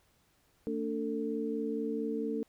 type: tone cluster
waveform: sine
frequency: 225.4 / 289.9 / 447.1 Hz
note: A3 / D4 / A4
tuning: +42 / -22 / +28 cents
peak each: -36 / -36 / -35 dBFS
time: 0.67-2.43 s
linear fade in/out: 0 ms
effects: pink hiss -70 dBFS RMS until 2.48 s